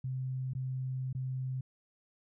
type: tone with dropouts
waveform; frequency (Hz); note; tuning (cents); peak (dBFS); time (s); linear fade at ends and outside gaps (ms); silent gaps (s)
sine; 130; C3; -11; -33; 0.04-1.61; 5; 0.535-0.55 / 1.129-1.149
effects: none